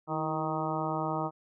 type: harmonic tone with a mistuned harmonic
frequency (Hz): 156.3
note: D#3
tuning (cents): +8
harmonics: 1 / 2 / 3 / 4 / 5 / 6 / 7 / 8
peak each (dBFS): -36 / -36 / -40 / -37 / -36 / -37 / -40 / -38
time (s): 0.07-1.31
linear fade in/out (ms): 50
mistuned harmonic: 2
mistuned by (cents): +53
effects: none